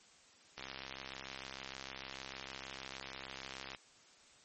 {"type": "click train", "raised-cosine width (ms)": 0.2, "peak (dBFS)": -26, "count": 212, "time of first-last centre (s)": [0.58, 3.748], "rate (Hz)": 66.6, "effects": ["white hiss -63 dBFS RMS until 4.44 s", "MP3 32 kbps"]}